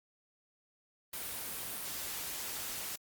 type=noise; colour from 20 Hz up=white; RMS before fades=-40 dBFS; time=1.13-2.96 s; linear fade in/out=5 ms; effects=Opus 32 kbps